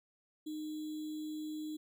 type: tone with sample-and-hold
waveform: sine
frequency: 307.3 Hz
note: D#4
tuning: 21 cents flat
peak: -38 dBFS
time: 0.46-1.77 s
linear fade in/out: 10 ms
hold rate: 3675 Hz
effects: none